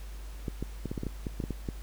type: clicks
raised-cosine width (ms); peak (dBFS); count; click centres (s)
3; -20; 12; 0.482 / 0.626 / 0.857 / 0.915 / 0.978 / 1.034 / 1.067 / 1.268 / 1.402 / 1.439 / 1.507 / 1.688
effects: added 50 Hz sine -39 dBFS peak until 1.82 s + pink hiss -53 dBFS RMS until 1.82 s